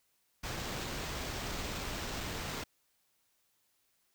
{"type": "noise with sample-and-hold", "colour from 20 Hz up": "pink", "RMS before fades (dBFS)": -39, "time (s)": [0.43, 2.64], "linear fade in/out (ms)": 10, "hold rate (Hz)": 11025, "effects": ["white hiss -75 dBFS RMS until 4.14 s"]}